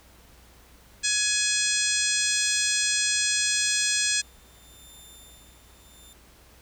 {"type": "harmonic tone", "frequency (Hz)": 840, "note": "G#5", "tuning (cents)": 19, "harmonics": [2, 3, 4, 5, 6, 7, 8, 9, 10], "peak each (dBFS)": [-31, -31, -31, -31, -31, -31, -31, -31, -31], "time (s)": [1.03, 4.22], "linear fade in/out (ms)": 20}
{"type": "tone with tremolo", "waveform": "15% pulse", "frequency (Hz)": 3579, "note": "A7", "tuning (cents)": 29, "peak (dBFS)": -40, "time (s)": [2.19, 6.13], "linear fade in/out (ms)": 2, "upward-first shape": "sine", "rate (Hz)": 0.79, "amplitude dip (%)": 80}
{"effects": ["added 60 Hz sine -55 dBFS peak until 6.61 s", "pink hiss -55 dBFS RMS until 6.61 s"]}